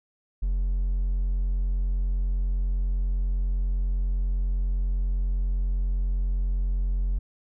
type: tone with hard clipping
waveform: triangle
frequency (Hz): 45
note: F#1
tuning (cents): -47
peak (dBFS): -23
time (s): 0.42-7.19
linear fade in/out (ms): 10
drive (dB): 5
effects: none